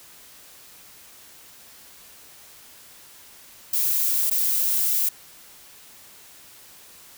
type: noise with dropouts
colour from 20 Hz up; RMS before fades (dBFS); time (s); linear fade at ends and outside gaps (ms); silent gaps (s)
violet; -22; 3.73-5.09; 5; 4.299-4.311
effects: white hiss -48 dBFS RMS until 7.17 s